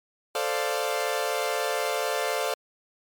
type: chord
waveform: sawtooth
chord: D minor seventh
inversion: second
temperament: equal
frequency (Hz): 440 / 523.3 / 587.3 / 698.5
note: A4 / C5 / D5 / F5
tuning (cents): 0 / 0 / 0 / 0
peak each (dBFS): -27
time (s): 0.35-2.54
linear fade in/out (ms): 2
effects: MP3 96 kbps